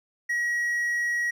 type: tone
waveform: triangle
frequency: 1908 Hz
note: A#6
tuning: 40 cents sharp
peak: -22 dBFS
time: 0.29-1.31 s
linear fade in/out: 10 ms
effects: none